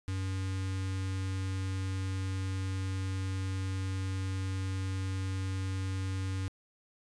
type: tone with notch filter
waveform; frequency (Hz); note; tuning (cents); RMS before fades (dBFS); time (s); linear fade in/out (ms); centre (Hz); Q
square; 95; F#2; +46; -34; 0.08-6.48; 0; 650; 0.82
effects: resampled to 22050 Hz